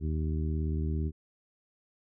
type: harmonic tone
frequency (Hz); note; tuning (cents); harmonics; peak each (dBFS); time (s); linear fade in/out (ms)
77.78; D#2; 0; 1 / 2 / 3 / 4 / 5; -29 / -35 / -39 / -41 / -43; 0-1.12; 50
effects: none